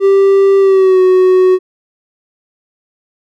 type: tone with pitch glide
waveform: triangle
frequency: 392 to 370.6 Hz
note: G4 to F#4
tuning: 0 to +3 cents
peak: -3 dBFS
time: 0-1.59 s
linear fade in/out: 50 ms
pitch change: -97 cents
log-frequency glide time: 0.59-1.01 s
effects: none